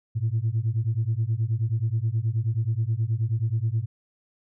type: beating tone pair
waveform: sine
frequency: 107.8 / 117.2 Hz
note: A2 / A#2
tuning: -35 / +10 cents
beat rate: 9.4 Hz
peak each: -24 dBFS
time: 0.15-3.86 s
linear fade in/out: 20 ms
effects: tanh soft clip ceiling -17 dBFS